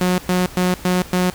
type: tone bursts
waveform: sawtooth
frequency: 181.4 Hz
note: F#3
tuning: 34 cents flat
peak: -11 dBFS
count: 5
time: 0.01-1.3 s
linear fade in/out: 2 ms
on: 170 ms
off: 110 ms
effects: added 60 Hz sine -44 dBFS peak until 1.34 s + pink hiss -38 dBFS RMS until 1.34 s